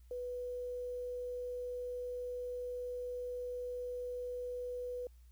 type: tone with quantisation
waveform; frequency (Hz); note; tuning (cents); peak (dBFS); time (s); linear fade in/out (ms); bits
sine; 493.9; B4; 0; -38; 0.11-5.07; 2; 11
effects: added 60 Hz sine -56 dBFS peak until 5.31 s + white hiss -75 dBFS RMS until 5.31 s